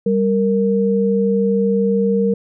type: tone pair together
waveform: sine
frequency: 196.59 / 463.8 Hz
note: G3 / A#4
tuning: +5 / -9 cents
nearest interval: octave + minor third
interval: 1486 cents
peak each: -16 dBFS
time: 0.06-2.34 s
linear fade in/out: 5 ms
effects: none